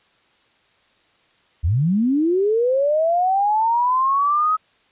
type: linear sweep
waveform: sine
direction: up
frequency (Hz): 69.3 to 1278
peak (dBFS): -15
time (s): 1.63-4.57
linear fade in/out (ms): 20
effects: white hiss -59 dBFS RMS until 4.91 s + resampled to 8000 Hz